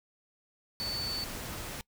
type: tone in noise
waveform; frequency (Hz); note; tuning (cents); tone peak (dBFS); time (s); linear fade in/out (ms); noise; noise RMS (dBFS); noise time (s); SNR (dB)
sine; 4490; C#8; +21; -33; 0.8-1.24; 0; pink; -40; 0.8-1.81; +4
effects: noise-tail reverb RT60 0.1 s tail -23 dB re dry